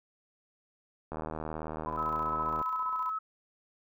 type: click train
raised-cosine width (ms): 1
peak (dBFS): -23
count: 118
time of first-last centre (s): 1.12-2.614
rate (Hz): 78.3
type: tone with tremolo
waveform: sine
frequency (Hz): 1006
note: B5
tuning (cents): +32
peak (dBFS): -32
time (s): 1.86-3.1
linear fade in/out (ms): 10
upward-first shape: square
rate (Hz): 15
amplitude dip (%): 65
type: tone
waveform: sine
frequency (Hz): 1292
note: E6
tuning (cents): -35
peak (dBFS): -31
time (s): 1.97-3.19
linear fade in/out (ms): 10
effects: none